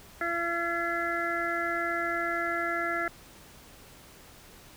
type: harmonic tone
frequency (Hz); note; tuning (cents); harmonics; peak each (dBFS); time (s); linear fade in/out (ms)
340; F4; -46; 1 / 2 / 4 / 5 / 6; -36 / -34 / -32 / -33 / -36; 0.21-3.08; 2
effects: pink hiss -52 dBFS RMS until 4.76 s